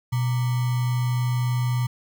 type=tone with sample-and-hold; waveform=sine; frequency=123.47 Hz; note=B2; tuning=in tune; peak=-20 dBFS; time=0.12-1.87 s; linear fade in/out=10 ms; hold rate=1050 Hz; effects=none